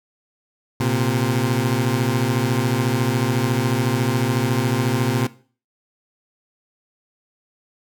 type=beating tone pair; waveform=20% pulse; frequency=116.54 / 130.54 Hz; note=A#2 / C3; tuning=0 / -4 cents; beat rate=14 Hz; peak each=-16 dBFS; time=0.8-5.27 s; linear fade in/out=5 ms; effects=noise-tail reverb RT60 0.4 s tail -17 dB re dry